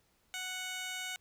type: tone with band-pass filter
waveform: 15% pulse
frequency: 740 Hz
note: F#5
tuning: in tune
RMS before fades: -40 dBFS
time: 0.34-1.16 s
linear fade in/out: 0 ms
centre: 5000 Hz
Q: 0.62
effects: pink hiss -72 dBFS RMS until 1.2 s